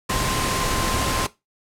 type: tone in noise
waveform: sine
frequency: 1046.5 Hz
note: C6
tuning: in tune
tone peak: -28 dBFS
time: 0.09-1.27 s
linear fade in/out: 10 ms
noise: pink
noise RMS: -23 dBFS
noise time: 0.09-1.27 s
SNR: -8 dB
effects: noise-tail reverb RT60 0.2 s tail -17 dB re dry + low-pass 11000 Hz 12 dB/octave